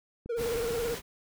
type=click train; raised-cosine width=3 ms; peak=-29 dBFS; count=5; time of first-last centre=0.26-0.856 s; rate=6.71 Hz
type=tone with vibrato; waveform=triangle; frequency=467 Hz; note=A#4; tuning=3 cents sharp; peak=-27 dBFS; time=0.29-0.95 s; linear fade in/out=10 ms; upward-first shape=sine; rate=18 Hz; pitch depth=61 cents each way
type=noise; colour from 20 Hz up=pink; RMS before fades=-38 dBFS; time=0.36-1.02 s; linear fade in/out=50 ms
effects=none